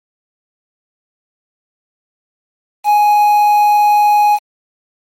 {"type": "tone with quantisation", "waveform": "triangle", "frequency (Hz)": 833, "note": "G#5", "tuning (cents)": 5, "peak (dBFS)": -5, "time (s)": [2.84, 4.39], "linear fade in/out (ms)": 50, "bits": 5, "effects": ["MP3 64 kbps"]}